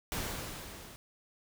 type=noise with level ramp; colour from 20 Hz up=pink; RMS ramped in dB=-35 to -51 dBFS; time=0.12-0.96 s; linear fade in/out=0 ms; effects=none